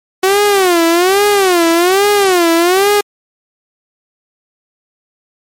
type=tone with vibrato; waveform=sawtooth; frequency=370 Hz; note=F#4; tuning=in tune; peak=-4 dBFS; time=0.23-3.01 s; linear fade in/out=5 ms; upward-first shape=sine; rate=1.2 Hz; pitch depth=190 cents each way; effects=MP3 64 kbps